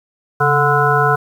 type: harmonic tone with a mistuned harmonic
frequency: 146.2 Hz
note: D3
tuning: 7 cents flat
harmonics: 1 / 3 / 5 / 7 / 9 / 10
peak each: -18 / -18 / -18 / -18 / -18 / -18 dBFS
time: 0.4-1.16 s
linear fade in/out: 10 ms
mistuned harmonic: 1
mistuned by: -100 cents
effects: 7-bit